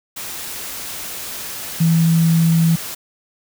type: tone in noise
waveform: sine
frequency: 164.81 Hz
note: E3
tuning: in tune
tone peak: -11 dBFS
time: 1.8-2.76 s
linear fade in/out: 10 ms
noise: white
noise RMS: -29 dBFS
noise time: 0.16-2.95 s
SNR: +15 dB
effects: none